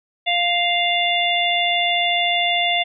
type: harmonic tone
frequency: 698.5 Hz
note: F5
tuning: in tune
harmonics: 1 / 3 / 4 / 5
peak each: -21 / -22 / -23 / -22 dBFS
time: 0.26-2.84 s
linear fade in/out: 20 ms
effects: none